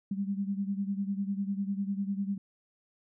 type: beating tone pair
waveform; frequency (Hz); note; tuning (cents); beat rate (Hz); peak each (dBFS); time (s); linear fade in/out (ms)
sine; 196 / 206; G3 / G#3; 0 / -14; 10; -31 / -35; 0.11-2.38; 5
effects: none